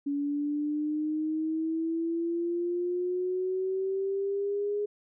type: exponential sweep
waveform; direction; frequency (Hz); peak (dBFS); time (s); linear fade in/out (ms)
sine; up; 282.9 to 415.3; -27; 0.06-4.86; 10
effects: none